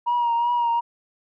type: tone with vibrato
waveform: sine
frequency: 949 Hz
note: A#5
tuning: 31 cents sharp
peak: -17 dBFS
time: 0.06-0.81 s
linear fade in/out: 20 ms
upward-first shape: triangle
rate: 2.7 Hz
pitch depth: 38 cents each way
effects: tanh soft clip ceiling -16 dBFS